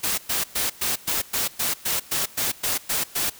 white noise bursts, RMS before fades -24 dBFS, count 13, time 0.03-3.3 s, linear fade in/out 10 ms, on 150 ms, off 110 ms, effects white hiss -46 dBFS RMS until 3.39 s

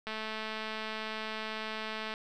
click train, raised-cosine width 0.3 ms, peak -22 dBFS, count 452, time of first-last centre 0.07-2.139 s, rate 218 Hz, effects none

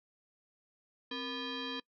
sine tone with frequency modulation, 1730 Hz, A6, 30 cents flat, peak -36 dBFS, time 1.11-1.8 s, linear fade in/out 5 ms, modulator 733 Hz, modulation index 3.2, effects noise-tail reverb RT60 0.1 s tail -23 dB re dry

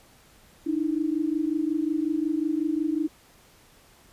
sine tone pair together, 298.1 / 323.6 Hz, D4 / E4, +26 / -32 cents, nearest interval minor second, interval 142 cents, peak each -26 dBFS, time 0.66-3.08 s, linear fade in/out 10 ms, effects pink hiss -56 dBFS RMS until 4.12 s + resampled to 32000 Hz

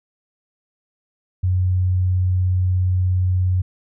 sine tone, 91.7 Hz, F#2, 15 cents flat, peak -15 dBFS, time 1.43-3.62 s, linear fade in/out 10 ms, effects none

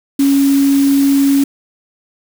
sine tone in noise, 277.2 Hz, C#4, in tune, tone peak -8 dBFS, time 0.19-1.44 s, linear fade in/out 5 ms, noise white, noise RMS -26 dBFS, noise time 0.19-1.44 s, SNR +15 dB, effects none

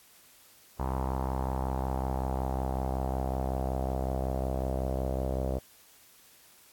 sawtooth tone with low-pass filter sweep, 65.4 Hz, C2, in tune, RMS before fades -31 dBFS, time 0.79-5.59 s, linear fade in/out 10 ms, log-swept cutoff 950 to 590 Hz, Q 4, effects white hiss -58 dBFS RMS until 6.72 s + AAC 64 kbps

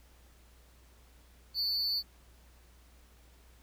triangle tone with amplitude modulation, 4494 Hz, C#8, 23 cents sharp, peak -24 dBFS, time 1.54-2.03 s, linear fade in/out 50 ms, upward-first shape sine, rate 216 Hz, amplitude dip 90%, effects added 60 Hz sine -58 dBFS peak until 3.62 s + pink hiss -64 dBFS RMS until 3.62 s

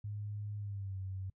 sine tone with pitch glide, 103.83 to 95.21 Hz, G#2 to G2, 0 to -50 cents, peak -38 dBFS, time 0.04-1.3 s, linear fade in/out 5 ms, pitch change -150 cents, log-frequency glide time 0.57-0.98 s, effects noise-tail reverb RT60 0.1 s tail -25 dB re dry

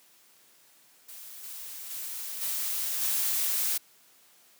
blue noise with level steps, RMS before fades -45 / -41 / -37 / -31 / -28 dBFS, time 1.08-3.78 s, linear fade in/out 10 ms, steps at 1.43 / 1.9 / 2.41 / 3.01 s, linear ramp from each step 10 ms, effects white hiss -60 dBFS RMS until 4.59 s + high-pass 150 Hz 12 dB/octave

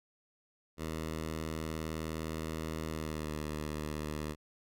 10% pulse tone with pitch glide, 79.4 to 76.08 Hz, D#2 to D#2, +36 to -38 cents, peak -28 dBFS, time 0.77-4.36 s, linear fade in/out 50 ms, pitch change -74 cents, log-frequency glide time 2.87-3.38 s, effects none

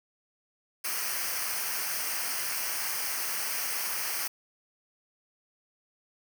white noise with comb filter, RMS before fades -32 dBFS, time 0.84-4.28 s, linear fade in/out 10 ms, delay 0.27 ms, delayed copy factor -0.75, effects none

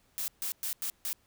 blue noise bursts at uneven times, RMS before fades -34 dBFS, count 5, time 0.18-0.28 / 0.42-0.52 / 0.63-0.73 / 0.82-0.9 / 1.05-1.13 s, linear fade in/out 0 ms, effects pink hiss -68 dBFS RMS until 1.26 s

